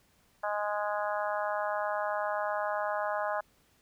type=harmonic tone; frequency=207.7 Hz; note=G#3; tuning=in tune; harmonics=3 / 4 / 5 / 6 / 7 / 8; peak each=-33 / -35 / -37 / -39 / -40 / -41 dBFS; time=0.43-3.41 s; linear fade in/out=10 ms; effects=pink hiss -67 dBFS RMS until 3.81 s